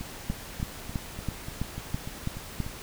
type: two click trains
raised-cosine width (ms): 5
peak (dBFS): -16 / -24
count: 8 / 10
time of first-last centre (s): 0.3-2.603 / 0.01-2.665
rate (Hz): 3.04 / 3.39
effects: pink hiss -42 dBFS RMS until 2.82 s